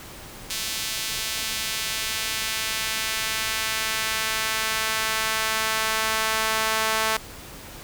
sawtooth tone with high-pass filter sweep, 220 Hz, A3, in tune, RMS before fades -26 dBFS, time 0.5-7.17 s, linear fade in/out 5 ms, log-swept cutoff 3500 to 950 Hz, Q 0.85, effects pink hiss -41 dBFS RMS until 7.83 s

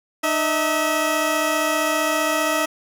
15% pulse tone pair together, 304.9 / 645 Hz, D#4 / E5, -35 / -38 cents, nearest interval octave + minor second, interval 1297 cents, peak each -17 / -14 dBFS, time 0.23-2.66 s, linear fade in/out 10 ms, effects none

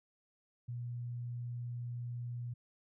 sine tone, 120.7 Hz, B2, 39 cents flat, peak -38 dBFS, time 0.68-2.54 s, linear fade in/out 10 ms, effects none

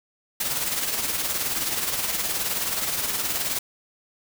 white noise with tremolo, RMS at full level -24 dBFS, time 0.4-3.59 s, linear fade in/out 5 ms, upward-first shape triangle, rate 19 Hz, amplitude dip 55%, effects none

